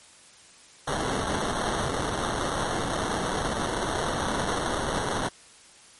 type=noise with sample-and-hold; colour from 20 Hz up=blue; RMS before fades=-28 dBFS; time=0.87-5.29 s; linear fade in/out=10 ms; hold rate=2450 Hz; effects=white hiss -52 dBFS RMS until 5.99 s + MP3 48 kbps